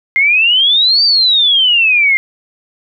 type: exponential two-way sweep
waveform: sine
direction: up then down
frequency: 2093 to 4699 to 2093 Hz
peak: -7 dBFS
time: 0.16-2.17 s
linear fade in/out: 0 ms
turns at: 1.04 s
effects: none